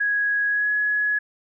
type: tone with pitch glide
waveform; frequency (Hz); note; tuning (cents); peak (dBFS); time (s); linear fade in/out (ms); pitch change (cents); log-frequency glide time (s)
sine; 1661.2 to 1686.3; G#6 to G#6; 0 to +26; -19; 0-1.19; 10; +26; 0.48-0.71
effects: none